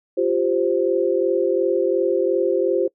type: chord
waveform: sine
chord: F suspended second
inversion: none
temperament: equal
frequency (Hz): 349.2 / 392 / 523.3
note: F4 / G4 / C5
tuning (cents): 0 / 0 / 0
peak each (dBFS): -21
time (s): 0.17-2.88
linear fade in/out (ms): 10
effects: noise-tail reverb RT60 0.1 s tail -24 dB re dry